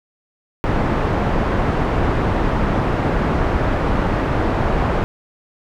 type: low-pass noise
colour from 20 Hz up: pink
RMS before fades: -18 dBFS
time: 0.64-5.04 s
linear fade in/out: 0 ms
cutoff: 1300 Hz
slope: 12 dB/octave
effects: none